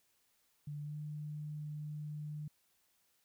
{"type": "tone with pitch glide", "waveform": "sine", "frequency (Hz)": [147, 150.18], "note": ["D3", "D3"], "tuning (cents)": [2, 39], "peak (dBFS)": -40, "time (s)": [0.67, 2.48], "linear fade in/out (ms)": 5, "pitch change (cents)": 37, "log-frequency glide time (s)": [0.82, 0.96], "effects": ["white hiss -75 dBFS RMS until 3.24 s"]}